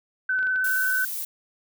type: tone with vibrato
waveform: sine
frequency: 1516 Hz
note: F#6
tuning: 42 cents sharp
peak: -21 dBFS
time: 0.29-1.05 s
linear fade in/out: 5 ms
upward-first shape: sine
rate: 19 Hz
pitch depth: 17 cents each way
type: clicks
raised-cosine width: 0.3 ms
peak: -27 dBFS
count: 6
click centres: 0.39 / 0.429 / 0.47 / 0.56 / 0.67 / 0.762 s
type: noise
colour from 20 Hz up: violet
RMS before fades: -31 dBFS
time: 0.64-1.25 s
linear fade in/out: 5 ms
effects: none